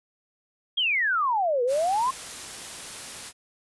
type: exponential two-way sweep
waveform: sine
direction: down then up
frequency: 3322 to 471.6 to 1083 Hz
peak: -21 dBFS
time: 0.77-2.11 s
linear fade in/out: 10 ms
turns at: 1.63 s
type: noise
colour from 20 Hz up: white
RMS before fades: -38 dBFS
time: 1.67-3.33 s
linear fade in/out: 50 ms
effects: resampled to 24000 Hz